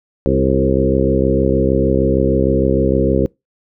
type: harmonic tone with a mistuned harmonic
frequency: 66.5 Hz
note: C2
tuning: 29 cents sharp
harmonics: 1 / 2 / 3 / 4 / 5 / 6 / 7 / 8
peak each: -20 / -20 / -20 / -20 / -20 / -20 / -20 / -20 dBFS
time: 0.26-3.26 s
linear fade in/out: 0 ms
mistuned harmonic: 6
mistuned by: -18 cents
effects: noise-tail reverb RT60 0.2 s tail -25 dB re dry